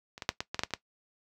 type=clicks; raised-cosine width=0.2 ms; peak=-27 / -19 / -7 / -14 / -16 / -11 / -11 / -30 / -12 dBFS; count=9; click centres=0.179 / 0.222 / 0.291 / 0.405 / 0.545 / 0.593 / 0.635 / 0.707 / 0.737 s; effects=noise-tail reverb RT60 0.1 s tail -17 dB re dry + high-pass 60 Hz 12 dB/octave